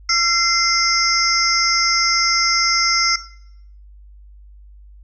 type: tone cluster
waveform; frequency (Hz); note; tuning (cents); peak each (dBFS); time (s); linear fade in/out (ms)
sine; 1355 / 2082 / 5060 / 5480 / 6240; E6 / C7 / D#8 / F8 / G8; +47 / -9 / +28 / -34 / -9; -21 / -20 / -21 / -19 / -25; 0.09-3.16; 5
effects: noise-tail reverb RT60 0.7 s tail -17 dB re dry + added 50 Hz sine -40 dBFS peak until 5.03 s